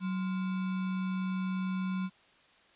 sine tone with sample-and-hold, 186.8 Hz, F#3, 17 cents sharp, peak -30 dBFS, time 0-2.1 s, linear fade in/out 50 ms, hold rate 1225 Hz, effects white hiss -62 dBFS RMS until 2.75 s + resampled to 8000 Hz

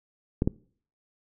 clicks, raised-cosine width 3 ms, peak -10 dBFS, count 2, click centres 0.421 / 0.475 s, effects noise-tail reverb RT60 0.5 s tail -23 dB re dry

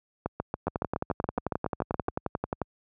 two click trains, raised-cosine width 1 ms, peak -14 / -14 dBFS, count 14 / 23, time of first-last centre 0.26-2.083 / 0.67-2.617 s, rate 7.13 / 11.3 Hz, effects high-pass 60 Hz 12 dB/octave

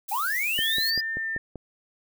violet noise, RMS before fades -34 dBFS, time 0.08-0.91 s, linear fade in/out 10 ms
triangle linear sweep, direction up, 756 to 4978 Hz, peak -23 dBFS, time 0.11-1.01 s, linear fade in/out 10 ms
sine tone, 1799 Hz, A6, 38 cents sharp, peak -27 dBFS, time 0.58-1.38 s, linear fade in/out 5 ms
click train, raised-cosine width 2 ms, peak -23 dBFS, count 6, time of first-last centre 0.59-1.557 s, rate 5.17 Hz
effects none

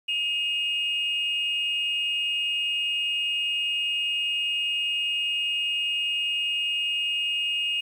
sine tone pair together, 2535 / 2845 Hz, D#7 / F7, +32 / +31 cents, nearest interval major second, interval 199 cents, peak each -29 / -24 dBFS, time 0.08-7.81 s, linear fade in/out 10 ms, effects tanh soft clip ceiling -18 dBFS + 9-bit

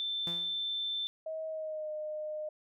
sine tone, 3546 Hz, A7, 13 cents sharp, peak -32 dBFS, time 0-1.07 s, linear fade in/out 0 ms
sawtooth tone with exponential decay, 170.7 Hz, F3, 39 cents flat, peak -34 dBFS, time 0.27-0.66 s, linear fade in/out 0 ms, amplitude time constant 84 ms
sine tone with pitch glide, 636 to 611.9 Hz, D#5 to D#5, +38 to -29 cents, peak -35 dBFS, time 1.26-2.49 s, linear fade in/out 5 ms, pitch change -67 cents, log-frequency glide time 1.47-1.91 s
effects none

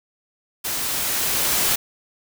white noise with level ramp, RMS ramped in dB -26 to -19 dBFS, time 0.64-1.76 s, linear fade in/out 10 ms, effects none

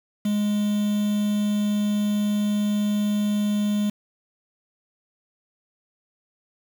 triangle tone with quantisation, 207.7 Hz, G#3, in tune, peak -18 dBFS, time 0.25-3.9 s, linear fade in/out 5 ms, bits 6, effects none

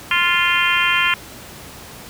harmonic tone with a mistuned harmonic, 349.3 Hz, F4, in tune, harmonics 3 / 4 / 5 / 6 / 7 / 8 / 9, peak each -22 / -22 / -22 / -22 / -22 / -22 / -22 dBFS, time 0.11-1.14 s, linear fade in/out 2 ms, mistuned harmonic 8, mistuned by -28 cents, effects pink hiss -37 dBFS RMS until 2.09 s + high-pass 60 Hz 12 dB/octave

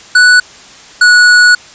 square tone pair in turn, 1480 / 1465.5 Hz, F#6 / F#6, 0 / -17 cents, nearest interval unison, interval 17 cents, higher first, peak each -3 dBFS, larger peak neither, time 0.15-0.4 / 1.01-1.55 s, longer second, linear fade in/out 5 ms, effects white hiss -35 dBFS RMS until 1.74 s + resampled to 16000 Hz

